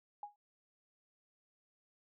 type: tone with exponential decay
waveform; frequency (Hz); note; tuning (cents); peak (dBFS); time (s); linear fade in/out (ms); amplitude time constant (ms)
sine; 825; G#5; -12; -38; 0.23-0.36; 2; 27
effects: none